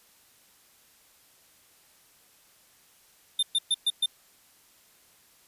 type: tone bursts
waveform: square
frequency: 3600 Hz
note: A7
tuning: 39 cents sharp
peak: -22 dBFS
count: 5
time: 3.39-4.06 s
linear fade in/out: 5 ms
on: 38 ms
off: 120 ms
effects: white hiss -60 dBFS RMS until 5.47 s + resampled to 32000 Hz